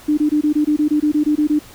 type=tone bursts; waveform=sine; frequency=300 Hz; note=D4; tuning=37 cents sharp; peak=-12 dBFS; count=13; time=0.08-1.592 s; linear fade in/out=10 ms; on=96 ms; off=22 ms; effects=pink hiss -42 dBFS RMS until 1.74 s